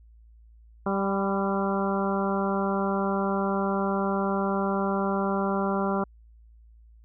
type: harmonic tone with a mistuned harmonic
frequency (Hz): 196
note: G3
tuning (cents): 0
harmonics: 1 / 2 / 3 / 4 / 5 / 6 / 7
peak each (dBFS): -27 / -30 / -32 / -33 / -34 / -35 / -35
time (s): 0.86-6.04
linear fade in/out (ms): 5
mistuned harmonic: 5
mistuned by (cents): +28
effects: added 56 Hz sine -50 dBFS peak until 7.04 s